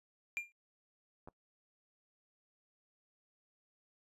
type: tone with exponential decay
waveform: triangle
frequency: 2393 Hz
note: D7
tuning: 32 cents sharp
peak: -30 dBFS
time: 0.37-0.52 s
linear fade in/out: 0 ms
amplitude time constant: 31 ms
type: clicks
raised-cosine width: 1 ms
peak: -37 dBFS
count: 2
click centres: 1.275 / 1.286 s
effects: noise-tail reverb RT60 0.1 s tail -23 dB re dry + resampled to 32000 Hz

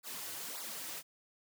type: noise with flanger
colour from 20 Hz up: white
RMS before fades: -43 dBFS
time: 0.03-1.03 s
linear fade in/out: 50 ms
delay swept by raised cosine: 0.32 to 5.02 ms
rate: 1.8 Hz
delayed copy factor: -0.95
effects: high-pass 150 Hz 12 dB/octave

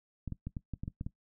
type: clicks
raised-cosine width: 5 ms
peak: -25 dBFS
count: 9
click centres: 0.277 / 0.323 / 0.47 / 0.568 / 0.737 / 0.835 / 0.879 / 1.011 / 1.065 s
effects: noise-tail reverb RT60 0.1 s tail -18 dB re dry

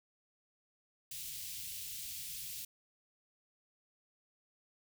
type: band-stop noise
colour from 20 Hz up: white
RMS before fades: -44 dBFS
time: 1.11-2.65 s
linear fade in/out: 5 ms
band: 160 to 2600 Hz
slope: 24 dB/octave
effects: none

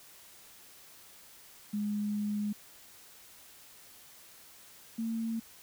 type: tone pair in turn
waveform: sine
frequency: 207.7 / 226.5 Hz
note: G#3 / A#3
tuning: 0 / -50 cents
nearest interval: major second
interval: 150 cents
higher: second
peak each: -30 / -31 dBFS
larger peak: first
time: 1.73-2.53 / 4.98-5.4 s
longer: first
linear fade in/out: 10 ms
effects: white hiss -55 dBFS RMS until 5.62 s

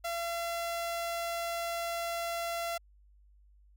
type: tone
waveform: sawtooth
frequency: 680 Hz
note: F5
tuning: 46 cents flat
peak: -29 dBFS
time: 0.04-2.78 s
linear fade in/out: 10 ms
effects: added 50 Hz sine -58 dBFS peak until 3.76 s

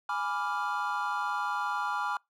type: chord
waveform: triangle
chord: G# diminished seventh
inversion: none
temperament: equal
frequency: 830.6 / 987.8 / 1174.7 / 1396.9 Hz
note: G#5 / B5 / D6 / F6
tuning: 0 / 0 / 0 / 0 cents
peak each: -33 dBFS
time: 0.09-2.17 s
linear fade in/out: 2 ms
effects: noise-tail reverb RT60 0.2 s tail -26 dB re dry

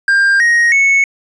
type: tone with pitch steps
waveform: triangle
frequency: 1596 / 1876.2 / 2206 Hz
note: G6 / A#6 / C#7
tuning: +31 / +11 / -9 cents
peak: -6 dBFS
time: 0.08-1.04 s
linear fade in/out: 2 ms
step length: 320 ms
effects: resampled to 22050 Hz

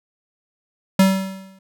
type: tone with exponential decay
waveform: square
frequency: 191.6 Hz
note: G3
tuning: 39 cents flat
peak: -9 dBFS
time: 0.99-1.59 s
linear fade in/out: 5 ms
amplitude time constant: 130 ms
effects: none

